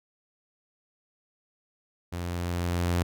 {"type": "tone with level ramp", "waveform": "sawtooth", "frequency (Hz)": 87.31, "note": "F2", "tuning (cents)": 0, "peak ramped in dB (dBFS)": [-28, -19], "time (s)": [2.12, 3.03], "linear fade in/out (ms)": 10, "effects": []}